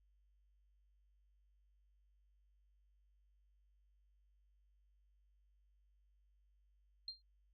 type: tone with exponential decay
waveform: sine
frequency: 4186 Hz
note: C8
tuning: in tune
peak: -39 dBFS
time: 7.08-7.22 s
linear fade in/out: 2 ms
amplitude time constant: 29 ms
effects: added 50 Hz sine -70 dBFS peak until 7.53 s